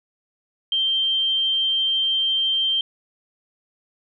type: tone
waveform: sine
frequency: 3147 Hz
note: G7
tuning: 6 cents sharp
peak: -18 dBFS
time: 0.72-2.81 s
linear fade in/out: 2 ms
effects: none